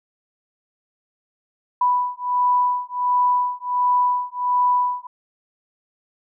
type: beating tone pair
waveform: sine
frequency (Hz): 987.8 / 989.2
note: B5 / B5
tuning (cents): 0 / +3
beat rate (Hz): 1.4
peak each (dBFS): -20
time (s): 1.81-5.07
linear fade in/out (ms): 5
effects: none